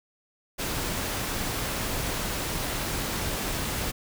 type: noise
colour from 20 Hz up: pink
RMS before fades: -30 dBFS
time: 0.58-3.92 s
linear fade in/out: 20 ms
effects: none